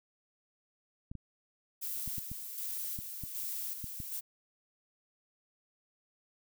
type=clicks; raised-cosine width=5 ms; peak=-30 dBFS; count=9; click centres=1.115 / 1.153 / 2.077 / 2.182 / 2.316 / 2.989 / 3.237 / 3.842 / 4.002 s
type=noise with tremolo; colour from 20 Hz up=violet; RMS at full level=-38 dBFS; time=1.81-4.21 s; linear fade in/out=20 ms; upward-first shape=square; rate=1.3 Hz; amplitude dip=45%
effects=none